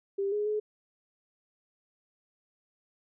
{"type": "tone with pitch steps", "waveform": "sine", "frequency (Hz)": [395.6, 416.9, 424.3], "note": ["G4", "G#4", "G#4"], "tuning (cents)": [16, 7, 37], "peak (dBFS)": -27, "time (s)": [0.18, 0.6], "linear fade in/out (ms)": 10, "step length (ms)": 140, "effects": []}